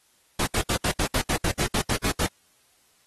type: noise bursts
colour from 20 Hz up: pink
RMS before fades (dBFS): -25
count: 13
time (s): 0.39-2.266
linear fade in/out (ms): 5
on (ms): 76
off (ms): 74
effects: white hiss -63 dBFS RMS until 3.06 s + AAC 32 kbps